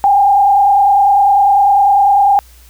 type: tone with frequency modulation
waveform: sine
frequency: 802 Hz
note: G5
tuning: 39 cents sharp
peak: -6 dBFS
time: 0.04-2.39 s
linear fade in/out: 0 ms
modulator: 30 Hz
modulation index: 0.93
effects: added 60 Hz sine -40 dBFS peak until 2.69 s + white hiss -46 dBFS RMS until 2.69 s